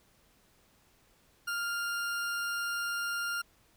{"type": "tone with vibrato", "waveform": "40% pulse", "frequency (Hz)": 1401, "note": "F6", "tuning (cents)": 5, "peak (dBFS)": -31, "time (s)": [1.47, 3.42], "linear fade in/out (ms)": 10, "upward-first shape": "triangle", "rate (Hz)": 20, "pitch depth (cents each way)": 12, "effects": ["pink hiss -66 dBFS RMS until 3.76 s"]}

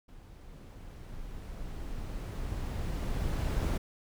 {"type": "noise with level ramp", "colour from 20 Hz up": "brown", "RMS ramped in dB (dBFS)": [-50, -28], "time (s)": [0.08, 3.78], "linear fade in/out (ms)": 10, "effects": []}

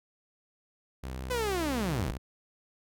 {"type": "tone with vibrato", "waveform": "sawtooth", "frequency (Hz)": 64.6, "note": "C2", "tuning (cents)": -21, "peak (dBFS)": -32, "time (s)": [1.03, 2.18], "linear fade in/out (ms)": 10, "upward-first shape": "sine", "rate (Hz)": 7.1, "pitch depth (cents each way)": 18}
{"type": "linear sweep", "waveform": "sawtooth", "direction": "down", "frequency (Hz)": [513, 36.72], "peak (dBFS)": -25, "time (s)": [1.3, 2.12], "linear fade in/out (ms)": 10}
{"effects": []}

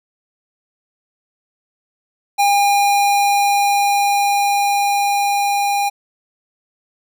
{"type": "tone with level ramp", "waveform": "square", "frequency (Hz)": 808, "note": "G#5", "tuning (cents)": -48, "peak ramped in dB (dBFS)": [-12, -16], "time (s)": [2.38, 5.9], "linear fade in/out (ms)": 20, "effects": []}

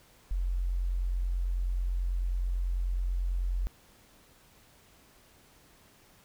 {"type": "tone", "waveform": "sine", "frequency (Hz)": 44.6, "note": "F1", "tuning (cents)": 37, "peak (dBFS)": -27, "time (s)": [0.31, 3.67], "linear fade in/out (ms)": 0, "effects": ["pink hiss -60 dBFS RMS until 6.24 s"]}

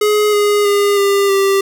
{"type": "tone with pitch steps", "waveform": "square", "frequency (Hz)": [420.4, 413.2, 406.1, 399.1, 392.2], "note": ["G#4", "G#4", "G#4", "G4", "G4"], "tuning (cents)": [21, -9, -39, 31, 1], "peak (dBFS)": -11, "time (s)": [0.01, 1.61], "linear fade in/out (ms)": 5, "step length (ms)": 320, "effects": []}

